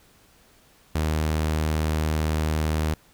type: tone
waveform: sawtooth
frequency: 77.78 Hz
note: D#2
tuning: in tune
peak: -18 dBFS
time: 0.95-2.94 s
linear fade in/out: 5 ms
effects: pink hiss -57 dBFS RMS until 3.13 s